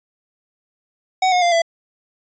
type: tone with pitch steps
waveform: square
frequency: 750 / 721.9 / 694.9 / 668.9 Hz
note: F#5 / F#5 / F5 / E5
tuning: +23 / -43 / -9 / +25 cents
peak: -14 dBFS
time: 1.22-1.62 s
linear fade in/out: 5 ms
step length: 100 ms
effects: resampled to 16000 Hz